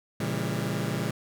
sawtooth chord, A# diminished seventh, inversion none, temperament just, 116.54 / 139.85 / 167.82 / 201.4 Hz, A#2 / C#3 / E3 / G3, 0 / +16 / +31 / +47 cents, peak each -29 dBFS, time 0.2-1.11 s, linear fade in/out 5 ms, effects none

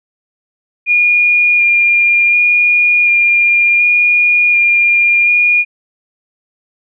sine tone with vibrato, 2419 Hz, D#7, 49 cents flat, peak -7 dBFS, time 0.86-5.65 s, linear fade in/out 50 ms, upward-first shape square, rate 0.68 Hz, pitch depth 10 cents each way, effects none

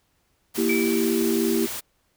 white noise, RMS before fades -32 dBFS, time 0.54-1.81 s, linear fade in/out 20 ms
sine chord, E diminished, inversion second, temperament equal, 233.1 / 329.6 / 392 Hz, Bb3 / E4 / G4, 0 / 0 / 0 cents, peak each -24 dBFS, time 0.57-1.67 s, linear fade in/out 20 ms
sine tone with exponential decay, 2312 Hz, D7, 28 cents flat, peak -23 dBFS, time 0.69-1.43 s, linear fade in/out 5 ms, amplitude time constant 160 ms
effects pink hiss -68 dBFS RMS until 2.16 s

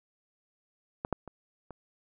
clicks, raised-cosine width 1 ms, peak -18 / -14 / -29 / -29 dBFS, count 4, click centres 1.049 / 1.127 / 1.277 / 1.707 s, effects none

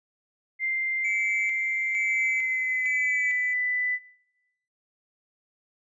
sine tone with pitch glide, 2093 to 1992.7 Hz, C7 to B6, 0 to +15 cents, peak -24 dBFS, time 0.59-3.99 s, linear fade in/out 50 ms, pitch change -85 cents, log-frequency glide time 2.01-3.26 s
triangle tone with tremolo, 2299 Hz, D7, 37 cents flat, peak -26 dBFS, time 1.04-3.54 s, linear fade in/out 10 ms, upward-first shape square, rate 1.1 Hz, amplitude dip 65%
effects noise-tail reverb RT60 1.0 s tail -21 dB re dry + resampled to 22050 Hz

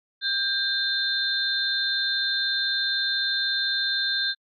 sine tone cluster, 1591 / 3617 / 4115 Hz, G6 / A7 / C8, +25 / +47 / -30 cents, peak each -27 dBFS, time 0.21-4.35 s, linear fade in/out 50 ms, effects AAC 64 kbps

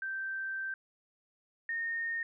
sine tone pair in turn, 1561 / 1839.3 Hz, G6 / A#6, -8 / -24 cents, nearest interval minor third, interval 284 cents, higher second, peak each -34 / -32 dBFS, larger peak second, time 0.02-0.74 / 1.69-2.23 s, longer first, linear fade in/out 2 ms, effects none

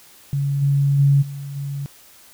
sine tone with level steps, 140.3 Hz, C#3, 21 cents sharp, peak -18 / -14 / -11 / -28 / -24 dBFS, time 0.33-1.86 s, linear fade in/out 0 ms, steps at 0.61 / 0.98 / 1.21 / 1.55 s, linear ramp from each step 20 ms, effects white hiss -48 dBFS RMS until 2.33 s

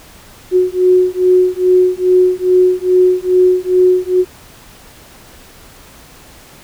sine beating tone pair, 364.8 / 367.2 Hz, F#4 / F#4, -24 / -13 cents, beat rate 2.4 Hz, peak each -11 dBFS, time 0.51-4.25 s, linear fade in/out 50 ms, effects pink hiss -40 dBFS RMS until 6.63 s

